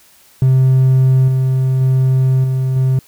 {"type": "tone with level steps", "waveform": "triangle", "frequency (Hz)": 130.9, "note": "C3", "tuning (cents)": 1, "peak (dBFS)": [-5, -9, -7, -11, -8], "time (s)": [0.42, 2.99], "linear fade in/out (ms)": 2, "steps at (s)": [1.28, 1.81, 2.44, 2.76], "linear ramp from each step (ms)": 2, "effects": ["tanh soft clip ceiling -1 dBFS", "white hiss -48 dBFS RMS until 3.07 s"]}